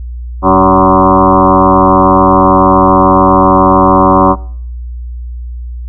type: tone with frequency modulation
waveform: sine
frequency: 659.3 Hz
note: E5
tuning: in tune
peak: -3 dBFS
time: 0.42-4.36 s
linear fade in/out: 50 ms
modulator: 92.9 Hz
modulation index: 5.3
effects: noise-tail reverb RT60 0.6 s tail -22 dB re dry + added 60 Hz sine -19 dBFS peak until 5.88 s